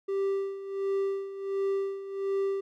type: tone with tremolo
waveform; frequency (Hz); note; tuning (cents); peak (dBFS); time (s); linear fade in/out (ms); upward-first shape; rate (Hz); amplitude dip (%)
triangle; 392; G4; 0; -23; 0.08-2.61; 10; sine; 1.4; 75
effects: none